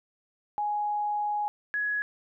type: tone pair in turn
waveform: sine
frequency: 833 / 1678.6 Hz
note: G#5 / G#6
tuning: +5 / +18 cents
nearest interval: octave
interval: 1213 cents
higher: second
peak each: -26 dBFS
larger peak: neither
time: 0.58-1.48 / 1.74-2.02 s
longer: first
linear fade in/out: 0 ms
effects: none